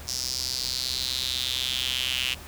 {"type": "tone with high-pass filter sweep", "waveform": "sawtooth", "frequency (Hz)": 128.2, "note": "C3", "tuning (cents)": -35, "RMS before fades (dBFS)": -29, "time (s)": [0.07, 2.35], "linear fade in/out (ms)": 20, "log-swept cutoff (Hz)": [5400, 2800], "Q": 4.9, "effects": ["added 76 Hz sine -44 dBFS peak until 2.47 s", "pink hiss -44 dBFS RMS until 2.47 s"]}